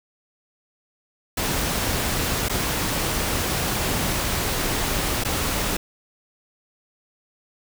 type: noise with dropouts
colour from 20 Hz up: pink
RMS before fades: -24 dBFS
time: 1.37-5.77 s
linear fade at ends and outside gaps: 5 ms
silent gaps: 2.486-2.495 / 5.238-5.248 s
effects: none